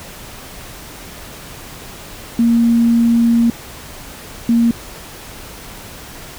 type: tone bursts at uneven times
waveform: sine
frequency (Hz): 233.1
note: A#3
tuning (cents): 0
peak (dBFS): -9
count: 2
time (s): 2.39-3.5 / 4.49-4.71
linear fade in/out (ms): 2
effects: pink hiss -34 dBFS RMS until 6.38 s

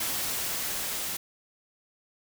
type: noise with level ramp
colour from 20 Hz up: white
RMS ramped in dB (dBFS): -30 to -33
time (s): 0-1.17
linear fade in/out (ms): 5
effects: none

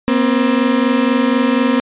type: tone pair together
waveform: 35% pulse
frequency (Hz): 239.1 / 263.2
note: A#3 / C4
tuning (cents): +44 / +10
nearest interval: major second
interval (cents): 166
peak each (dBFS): -13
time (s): 0.08-1.8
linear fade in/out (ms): 0
effects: resampled to 8000 Hz

